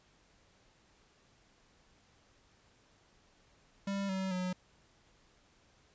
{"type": "tone with pitch steps", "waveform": "square", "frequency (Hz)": [197.7, 190.09, 182.76], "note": ["G3", "F#3", "F#3"], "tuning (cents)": [15, 47, -21], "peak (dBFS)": -34, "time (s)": [3.87, 4.53], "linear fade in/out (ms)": 5, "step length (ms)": 220, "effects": ["pink hiss -67 dBFS RMS until 5.94 s", "resampled to 16000 Hz"]}